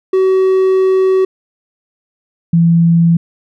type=tone pair in turn; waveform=triangle / sine; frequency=378.1 / 167.98 Hz; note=F#4 / E3; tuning=+38 / +33 cents; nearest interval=octave + major second; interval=1405 cents; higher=first; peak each=-6 dBFS; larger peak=neither; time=0.13-1.25 / 2.53-3.17 s; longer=first; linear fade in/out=5 ms; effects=none